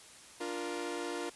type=chord; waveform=sawtooth; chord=Bb major; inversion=first; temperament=equal with one note detuned; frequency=293.7 / 349.2 / 470.2 Hz; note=D4 / F4 / Bb4; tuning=0 / 0 / +15 cents; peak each=-38 / -35 / -37 dBFS; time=0.4-1.3 s; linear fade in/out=10 ms; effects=white hiss -54 dBFS RMS until 1.35 s + resampled to 24000 Hz